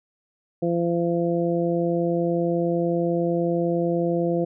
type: harmonic tone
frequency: 170.9 Hz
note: F3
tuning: 37 cents flat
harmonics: 1 / 2 / 3 / 4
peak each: -25 / -24 / -25 / -31 dBFS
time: 0.62-4.45 s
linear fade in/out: 10 ms
effects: none